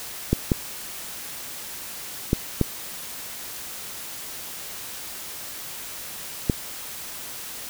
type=clicks; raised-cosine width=3 ms; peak=-5 dBFS; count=5; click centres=0.33 / 0.518 / 2.331 / 2.613 / 6.498 s; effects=white hiss -36 dBFS RMS until 7.69 s